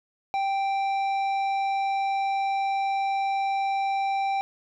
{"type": "tone with tanh clipping", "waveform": "triangle", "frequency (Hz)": 784, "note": "G5", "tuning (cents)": 0, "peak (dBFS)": -25, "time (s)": [0.34, 4.41], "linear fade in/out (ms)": 0, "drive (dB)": 14, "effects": []}